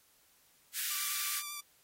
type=high-pass noise; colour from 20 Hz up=white; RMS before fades=-36 dBFS; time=0.73-1.43 s; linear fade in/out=50 ms; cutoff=1400 Hz; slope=48 dB/octave
type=tone with vibrato; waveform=5% pulse; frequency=1174.7 Hz; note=D6; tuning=in tune; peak=-29 dBFS; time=0.9-1.61 s; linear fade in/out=10 ms; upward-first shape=triangle; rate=9.9 Hz; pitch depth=24 cents each way
effects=white hiss -67 dBFS RMS until 1.83 s + AAC 48 kbps